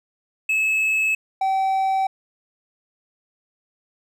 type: tone pair in turn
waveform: triangle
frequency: 2592 / 769.2 Hz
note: E7 / G5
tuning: -30 / -33 cents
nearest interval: octave + major sixth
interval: 2103 cents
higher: first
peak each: -16 dBFS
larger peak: neither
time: 0.49-1.15 / 1.41-2.07 s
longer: neither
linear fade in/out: 5 ms
effects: none